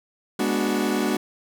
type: chord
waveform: 40% pulse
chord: G# half-diminished seventh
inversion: none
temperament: equal with one note detuned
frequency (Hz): 207.7 / 243.5 / 293.7 / 370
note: G#3 / B3 / D4 / F#4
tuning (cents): 0 / -24 / 0 / 0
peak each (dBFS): -26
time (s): 0.39-1.17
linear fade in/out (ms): 5
effects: none